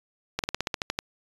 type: slowing click train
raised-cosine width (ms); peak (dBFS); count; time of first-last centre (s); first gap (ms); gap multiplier
0.2; -9; 10; 0.39-0.989; 48; 1.08
effects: resampled to 24000 Hz